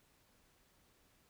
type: silence
effects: pink hiss -71 dBFS RMS until 1.29 s